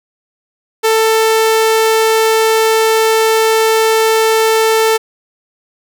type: tone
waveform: sawtooth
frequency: 443.7 Hz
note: A4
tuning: 14 cents sharp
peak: -5 dBFS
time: 0.83-4.98 s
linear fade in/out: 20 ms
effects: none